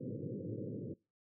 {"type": "band-pass noise", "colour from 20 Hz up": "pink", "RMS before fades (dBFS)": -42, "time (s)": [0, 0.94], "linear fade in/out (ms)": 10, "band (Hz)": [100, 530], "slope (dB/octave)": 96, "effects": ["noise-tail reverb RT60 0.3 s tail -24 dB re dry"]}